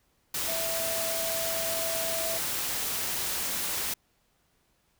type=tone in noise; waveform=sine; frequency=659.3 Hz; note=E5; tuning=in tune; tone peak=-33 dBFS; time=0.48-2.38 s; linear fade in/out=5 ms; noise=white; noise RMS=-31 dBFS; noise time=0.34-3.94 s; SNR=-5 dB; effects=pink hiss -70 dBFS RMS until 4.99 s